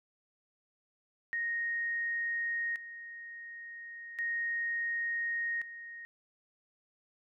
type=tone with tremolo; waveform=sine; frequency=1864.7 Hz; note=A#6; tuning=in tune; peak=-31 dBFS; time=1.33-6.05 s; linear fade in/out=0 ms; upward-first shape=square; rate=0.35 Hz; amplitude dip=75%; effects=none